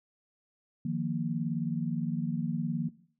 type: chord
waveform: sine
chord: Eb suspended second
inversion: none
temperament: just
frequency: 155.56 / 175.01 / 233.3 Hz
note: Eb3 / F3 / Bb3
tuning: 0 / +4 / +2 cents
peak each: -33 dBFS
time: 0.85-2.89 s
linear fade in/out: 5 ms
effects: noise-tail reverb RT60 0.5 s tail -17 dB re dry